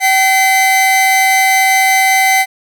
45% pulse tone pair together, 767.9 / 2046 Hz, G5 / C7, -36 / -39 cents, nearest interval octave + perfect fourth, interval 1697 cents, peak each -11 dBFS, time 0-2.46 s, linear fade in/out 50 ms, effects none

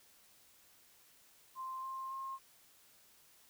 sine tone with pitch steps, 1046.5 / 1057.4 / 1068.5 Hz, C6 / C6 / C6, 0 / +18 / +36 cents, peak -40 dBFS, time 1.55-2.39 s, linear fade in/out 50 ms, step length 280 ms, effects white hiss -65 dBFS RMS until 3.49 s

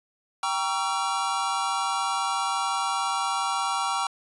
square chord, G diminished seventh, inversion none, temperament just, 784 / 940.8 / 1128.9 / 1354.7 Hz, G5 / Bb5 / Db6 / Fb6, 0 / +16 / +31 / +47 cents, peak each -31 dBFS, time 0.43-4.07 s, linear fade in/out 2 ms, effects resampled to 24000 Hz

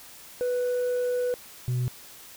sine tone pair in turn, 494 / 124.57 Hz, B4 / B2, 0 / +15 cents, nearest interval 2 octaves, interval 2385 cents, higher first, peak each -21 dBFS, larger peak neither, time 0.41-1.34 / 1.68-1.88 s, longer first, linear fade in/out 0 ms, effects tanh soft clip ceiling -23 dBFS + white hiss -47 dBFS RMS until 2.36 s

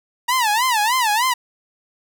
sawtooth tone with vibrato, 929 Hz, A#5, 6 cents flat, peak -12 dBFS, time 0.28-1.34 s, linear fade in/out 10 ms, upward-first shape sine, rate 3.3 Hz, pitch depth 200 cents each way, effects 9-bit

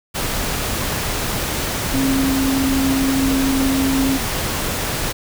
sine tone in noise, 268.4 Hz, C4, 44 cents sharp, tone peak -16 dBFS, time 1.93-4.18 s, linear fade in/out 20 ms, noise pink, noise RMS -22 dBFS, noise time 0.14-5.13 s, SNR +3 dB, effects none

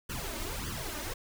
pink noise with flanger, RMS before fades -37 dBFS, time 0.09-1.14 s, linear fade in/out 10 ms, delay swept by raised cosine 0.64 to 3.34 ms, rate 1.7 Hz, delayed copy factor +0.9, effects none

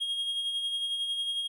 triangle tone with tremolo, 3260 Hz, G#7, 33 cents flat, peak -26 dBFS, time 0-1.48 s, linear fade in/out 20 ms, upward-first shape sine, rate 11 Hz, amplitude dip 40%, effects none

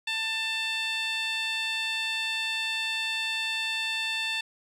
15% pulse tone with band-pass filter, 890 Hz, A5, 20 cents sharp, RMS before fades -30 dBFS, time 0.07-4.41 s, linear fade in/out 5 ms, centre 3300 Hz, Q 1.5, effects none

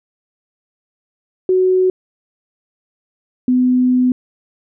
sine tone pair in turn, 371.2 / 251.8 Hz, F#4 / B3, +6 / +34 cents, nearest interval perfect fifth, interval 672 cents, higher first, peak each -10 dBFS, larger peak neither, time 1.49-1.9 / 3.48-4.12 s, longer second, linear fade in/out 2 ms, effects none

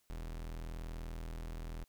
40% pulse tone, 40.78 Hz, E1, 18 cents flat, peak -40 dBFS, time 0.1-1.84 s, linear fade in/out 0 ms, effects white hiss -75 dBFS RMS until 1.88 s

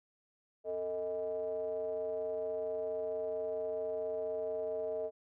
triangle ring-modulated tone, 91.7 Hz, F#2, 15 cents flat, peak -29 dBFS, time 0.64-5.11 s, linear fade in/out 50 ms, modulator 538 Hz, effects none

